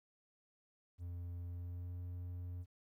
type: tone with pitch glide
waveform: triangle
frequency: 87.31 to 88.73 Hz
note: F2 to F2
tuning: 0 to +28 cents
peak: -40 dBFS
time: 0.98-2.66 s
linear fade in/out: 50 ms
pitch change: +28 cents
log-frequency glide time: 1.47-1.96 s
effects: 13-bit